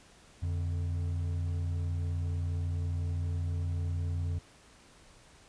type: tone pair together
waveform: triangle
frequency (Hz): 87.31 / 146.84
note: F2 / D3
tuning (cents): 0 / 0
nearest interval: major sixth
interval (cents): 900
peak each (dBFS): -28 / -39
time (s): 0.42-4.39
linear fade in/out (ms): 10
effects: pink hiss -58 dBFS RMS until 5.48 s + resampled to 22050 Hz